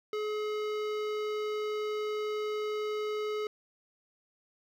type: tone with hard clipping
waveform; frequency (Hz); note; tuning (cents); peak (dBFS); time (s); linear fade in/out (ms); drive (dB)
sine; 424.5; G#4; +38; -33; 0.13-3.47; 2; 17
effects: none